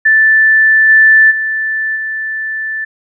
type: tone with level steps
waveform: sine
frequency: 1760 Hz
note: A6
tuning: in tune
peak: -5 / -3 / -13 / -16 dBFS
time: 0.05-2.85 s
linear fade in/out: 10 ms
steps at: 0.88 / 1.3 / 1.95 s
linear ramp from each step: 20 ms
effects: none